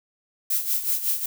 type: noise with tremolo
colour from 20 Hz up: violet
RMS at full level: -22 dBFS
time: 0.5-1.26 s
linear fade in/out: 5 ms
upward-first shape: sine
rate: 5.4 Hz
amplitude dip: 70%
effects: none